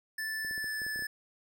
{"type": "tone with pitch glide", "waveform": "square", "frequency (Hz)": [1756, 1737.8], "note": ["A6", "A6"], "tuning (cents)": [-4, -22], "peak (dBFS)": -34, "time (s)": [0.18, 1.07], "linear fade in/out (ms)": 5, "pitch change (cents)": -18, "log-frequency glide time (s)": [0.48, 0.85]}
{"type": "clicks", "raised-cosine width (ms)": 2, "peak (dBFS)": -36, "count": 9, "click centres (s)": [0.448, 0.511, 0.579, 0.643, 0.818, 0.865, 0.96, 0.992, 1.023]}
{"effects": []}